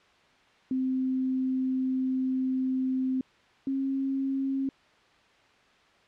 sine tone pair in turn, 260 / 270 Hz, C4 / C#4, -11 / -45 cents, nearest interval minor second, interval 66 cents, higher second, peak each -25 / -26 dBFS, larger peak first, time 0.71-3.21 / 3.67-4.69 s, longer first, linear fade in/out 2 ms, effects white hiss -60 dBFS RMS until 6.07 s + low-pass 3000 Hz 12 dB/octave

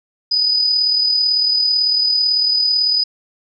sine tone with amplitude modulation, 4978 Hz, D#8, in tune, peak -11 dBFS, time 0.31-3.04 s, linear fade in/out 10 ms, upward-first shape sine, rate 38 Hz, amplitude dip 40%, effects none

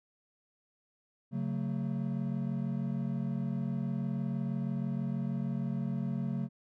triangle chord, F# minor, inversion second, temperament equal with one note detuned, 138.59 / 185 / 224.6 Hz, C#3 / F#3 / A3, 0 / 0 / +36 cents, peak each -33 / -34 / -34 dBFS, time 1.31-6.49 s, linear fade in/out 50 ms, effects none

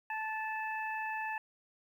harmonic tone, 874 Hz, A5, 12 cents flat, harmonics 1 / 2 / 3, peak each -37 / -39 / -43 dBFS, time 0.1-1.38 s, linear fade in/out 2 ms, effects 11-bit

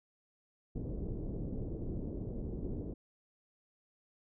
pink low-pass noise, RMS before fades -39 dBFS, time 0.75-2.94 s, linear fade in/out 10 ms, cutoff 430 Hz, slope 24 dB/octave, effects none

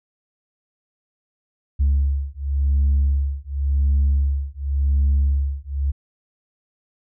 sine beating tone pair, 69.3 / 70.21 Hz, C#2 / C#2, 0 / +23 cents, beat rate 0.91 Hz, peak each -18 dBFS, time 1.79-5.92 s, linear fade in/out 20 ms, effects tanh soft clip ceiling -12 dBFS

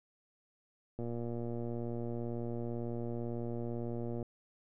click train, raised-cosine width 2 ms, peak -27 dBFS, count 383, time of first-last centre 0.99-4.227 s, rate 118 Hz, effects none

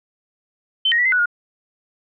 sine tone with pitch steps, 3077 / 1875 / 1949 / 2062 / 1476 / 1428 Hz, G7 / A#6 / B6 / C7 / F#6 / F6, -33 / +10 / -23 / -26 / -5 / +38 cents, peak -14 dBFS, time 0.85-1.258 s, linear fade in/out 5 ms, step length 68 ms, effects none

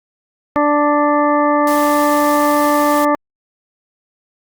harmonic tone, 293.7 Hz, D4, in tune, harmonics 1 / 2 / 3 / 4 / 6 / 7, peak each -16 / -16 / -18 / -17 / -26 / -32 dBFS, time 0.56-3.15 s, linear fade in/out 0 ms
white noise, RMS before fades -28 dBFS, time 1.67-3.05 s, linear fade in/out 2 ms
effects Opus 48 kbps

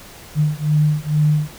sine beating tone pair, 150 / 152.2 Hz, D3 / D#3, +37 / -38 cents, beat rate 2.2 Hz, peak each -17 dBFS, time 0.35-1.52 s, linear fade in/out 50 ms, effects pink hiss -40 dBFS RMS until 1.58 s

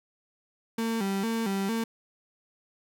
35% pulse tone with vibrato, 210.7 Hz, G#3, 25 cents sharp, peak -25 dBFS, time 0.78-1.84 s, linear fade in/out 5 ms, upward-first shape square, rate 2.2 Hz, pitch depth 130 cents each way, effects none

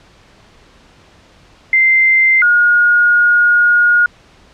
sine tone pair in turn, 2083 / 1435.7 Hz, C7 / F6, -8 / +47 cents, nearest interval tritone, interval 645 cents, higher first, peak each -7 dBFS, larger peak neither, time 1.73-2.42 / 2.42-4.06 s, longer second, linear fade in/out 2 ms, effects pink hiss -46 dBFS RMS until 4.53 s + low-pass 5000 Hz 12 dB/octave

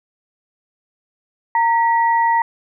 sine tone pair together, 923 / 1937.8 Hz, A#5 / B6, -17 / -33 cents, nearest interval octave + minor second, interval 1284 cents, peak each -13 / -22 dBFS, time 1.55-2.42 s, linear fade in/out 2 ms, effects none

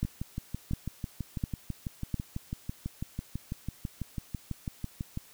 two click trains, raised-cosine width 5 ms, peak -17 / -21 dBFS, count 4 / 32, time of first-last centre 0.03-2.143 / 0.05-5.174 s, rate 1.42 / 6.05 Hz, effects white hiss -56 dBFS RMS until 5.33 s

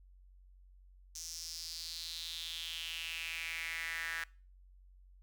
sawtooth tone with high-pass filter sweep, 164.81 Hz, E3, in tune, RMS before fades -42 dBFS, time 1.15-4.24 s, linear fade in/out 5 ms, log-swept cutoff 6000 to 1700 Hz, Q 4.8, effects noise-tail reverb RT60 0.4 s tail -24 dB re dry + added 46 Hz sine -57 dBFS peak until 5.22 s

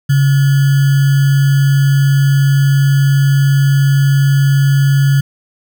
sine tone with sample-and-hold, 138.59 Hz, C#3, in tune, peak -7 dBFS, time 0.09-5.21 s, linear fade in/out 10 ms, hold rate 1575 Hz, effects none

